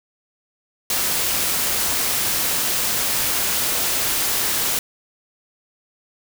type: noise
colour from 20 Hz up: white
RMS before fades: -21 dBFS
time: 0.9-4.79 s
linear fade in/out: 2 ms
effects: none